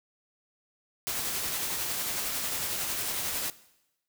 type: noise with tremolo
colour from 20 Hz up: white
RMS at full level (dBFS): -31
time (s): 1.07-3.5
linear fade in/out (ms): 0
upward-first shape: sine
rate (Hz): 11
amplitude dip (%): 25
effects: noise-tail reverb RT60 0.9 s tail -18 dB re dry